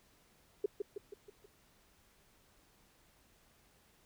sine tone with echo, 407.3 Hz, G#4, 34 cents flat, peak -28 dBFS, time 0.64-0.66 s, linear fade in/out 5 ms, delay 160 ms, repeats 5, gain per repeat -5 dB, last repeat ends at 1.46 s, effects pink hiss -68 dBFS RMS until 4.05 s

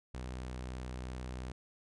sawtooth tone with vibrato, 62.9 Hz, B1, 32 cents sharp, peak -36 dBFS, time 0.14-1.52 s, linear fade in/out 5 ms, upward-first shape sine, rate 18 Hz, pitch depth 25 cents each way, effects resampled to 22050 Hz

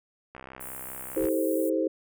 click train, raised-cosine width 0.5 ms, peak -27 dBFS, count 62, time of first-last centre 0.35-1.286 s, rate 65.2 Hz
white high-pass noise, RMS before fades -40 dBFS, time 0.6-1.7 s, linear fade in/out 10 ms, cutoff 8200 Hz, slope 48 dB/octave
brown noise with exponential growth, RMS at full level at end -35 dBFS, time 1.07-1.26 s, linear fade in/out 2 ms, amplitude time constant 40 ms
sine chord, A minor seventh, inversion second, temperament equal with one note detuned, 321.5 / 392 / 440 / 523.3 Hz, E4 / G4 / A4 / C5, -43 / 0 / 0 / 0 cents, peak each -27 / -31 / -32 / -28 dBFS, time 1.16-1.88 s, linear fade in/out 10 ms
effects none

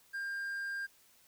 triangle tone, 1599 Hz, G6, 34 cents sharp, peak -34 dBFS, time 0.13-0.87 s, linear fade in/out 20 ms, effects white hiss -65 dBFS RMS until 1.27 s

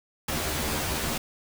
pink noise with comb filter, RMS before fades -29 dBFS, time 0.28-1.18 s, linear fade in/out 5 ms, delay 13 ms, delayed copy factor +0.95, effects none

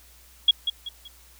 sine tone with echo, 3322 Hz, G#7, in tune, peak -12 dBFS, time 0.48-0.51 s, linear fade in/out 5 ms, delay 190 ms, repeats 3, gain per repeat -9 dB, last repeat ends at 1.08 s, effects added 60 Hz sine -54 dBFS peak until 1.39 s + white hiss -54 dBFS RMS until 1.39 s

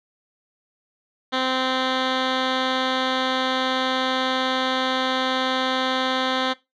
10% pulse tone with low-pass filter, 259.4 Hz, C4, 15 cents flat, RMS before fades -23 dBFS, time 1.32-6.54 s, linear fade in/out 20 ms, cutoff 3400 Hz, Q 3.2, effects noise-tail reverb RT60 0.2 s tail -18 dB re dry

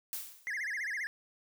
blue noise with exponential decay, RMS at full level -36 dBFS, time 0.13-0.59 s, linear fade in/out 0 ms, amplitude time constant 99 ms
triangle tone with vibrato, 1875 Hz, A#6, 10 cents sharp, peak -32 dBFS, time 0.47-1.07 s, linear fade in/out 0 ms, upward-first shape sine, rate 15 Hz, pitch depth 230 cents each way
effects none

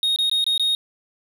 triangle tone with dropouts, 3729 Hz, A#7, in tune, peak -16 dBFS, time 0.03-0.75 s, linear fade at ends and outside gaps 1 ms, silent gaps 0.161-0.187 / 0.297-0.314 / 0.442-0.465 / 0.578-0.596 s, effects none

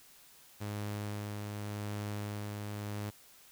sawtooth tone with tremolo, 103.83 Hz, G#2, in tune, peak -32 dBFS, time 0.6-3.11 s, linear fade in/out 20 ms, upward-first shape sine, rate 0.87 Hz, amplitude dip 25%, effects white hiss -59 dBFS RMS until 3.51 s

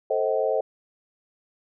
sine chord, A diminished seventh, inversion none, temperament just, 440 / 528 / 633.6 / 760.3 Hz, A4 / C5 / Eb5 / Gb5, 0 / +16 / +31 / +47 cents, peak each -26 / -25 / -26 / -31 dBFS, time 0.1-0.61 s, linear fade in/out 5 ms, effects none

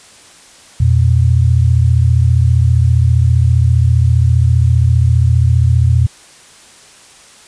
sine tone pair together, 84.6 / 119.64 Hz, E2 / A#2, +45 / +45 cents, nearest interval tritone, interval 600 cents, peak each -10 dBFS, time 0.8-6.07 s, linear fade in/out 5 ms, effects white hiss -41 dBFS RMS until 7.47 s + resampled to 22050 Hz

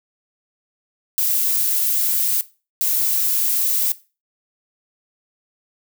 violet noise bursts at uneven times, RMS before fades -19 dBFS, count 2, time 1.18-2.41 / 2.81-3.92 s, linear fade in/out 0 ms, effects noise-tail reverb RT60 0.3 s tail -17 dB re dry

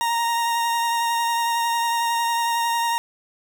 40% pulse tone with vibrato, 932 Hz, A#5, 1 cent flat, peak -19 dBFS, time 0.01-2.98 s, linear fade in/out 0 ms, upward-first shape sine, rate 11 Hz, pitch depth 14 cents each way, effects none

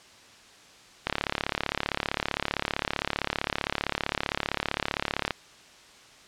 click train, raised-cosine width 0.3 ms, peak -9 dBFS, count 151, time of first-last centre 1.07-5.307 s, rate 35.4 Hz, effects white hiss -52 dBFS RMS until 6.27 s + low-pass 6000 Hz 12 dB/octave

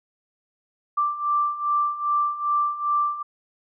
sine beating tone pair, 1174.7 / 1177.2 Hz, D6 / D6, 0 / +4 cents, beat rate 2.5 Hz, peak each -26 / -22 dBFS, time 0.97-3.23 s, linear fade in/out 10 ms, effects none

